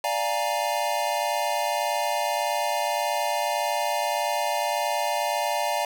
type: chord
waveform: square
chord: Bb dominant seventh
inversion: first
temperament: equal with one note detuned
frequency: 590 / 698.5 / 830.6 / 932.3 Hz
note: D5 / F5 / Ab5 / Bb5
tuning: +8 / 0 / 0 / 0 cents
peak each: -30 dBFS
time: 0.04-5.85 s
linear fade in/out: 2 ms
effects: none